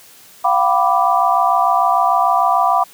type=chord; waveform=sine; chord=G dominant seventh; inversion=third; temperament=equal with one note detuned; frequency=698.5 / 765.2 / 987.8 / 1174.7 Hz; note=F5 / G5 / B5 / D6; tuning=0 / -42 / 0 / 0 cents; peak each=-17 dBFS; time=0.44-2.84 s; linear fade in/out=10 ms; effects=white hiss -44 dBFS RMS until 2.93 s + high-pass 80 Hz 12 dB/octave